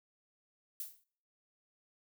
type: noise with exponential decay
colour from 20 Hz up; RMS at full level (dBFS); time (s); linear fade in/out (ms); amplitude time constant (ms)
violet; -38; 0.8-1.04; 2; 52
effects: noise-tail reverb RT60 0.6 s tail -26 dB re dry